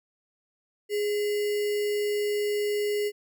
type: tone with sample-and-hold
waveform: sine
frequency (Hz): 415.3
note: G#4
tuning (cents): 0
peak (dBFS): -24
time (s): 0.89-3.12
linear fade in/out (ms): 50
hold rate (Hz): 2450
effects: none